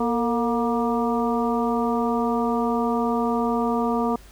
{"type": "harmonic tone with a mistuned harmonic", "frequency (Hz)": 237.3, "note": "A#3", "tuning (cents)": 31, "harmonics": [1, 2, 3, 4, 5], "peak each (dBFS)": [-23, -26, -28, -29, -30], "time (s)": [0, 4.16], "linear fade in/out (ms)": 5, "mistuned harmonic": 2, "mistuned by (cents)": -70, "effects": ["added 50 Hz sine -45 dBFS peak until 4.31 s", "pink hiss -51 dBFS RMS until 4.31 s"]}